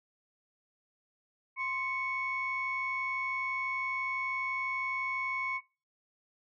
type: tone pair together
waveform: sine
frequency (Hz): 1046.3 / 2217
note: C6 / C#7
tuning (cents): 0 / 0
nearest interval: octave + minor second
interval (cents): 1300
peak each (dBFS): -35 / -32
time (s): 1.56-5.61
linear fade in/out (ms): 50
effects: noise-tail reverb RT60 0.4 s tail -26 dB re dry + tanh soft clip ceiling -24 dBFS